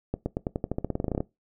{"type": "accelerating click train", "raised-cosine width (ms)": 2, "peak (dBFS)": -14, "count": 18, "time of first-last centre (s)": [0.14, 1.205], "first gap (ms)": 120, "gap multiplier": 0.91, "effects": ["noise-tail reverb RT60 0.2 s tail -20 dB re dry"]}